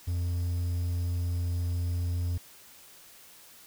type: tone with quantisation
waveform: triangle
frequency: 87.31 Hz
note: F2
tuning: in tune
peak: -25 dBFS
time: 0.07-2.38 s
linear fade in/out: 10 ms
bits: 9
effects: white hiss -53 dBFS RMS until 3.66 s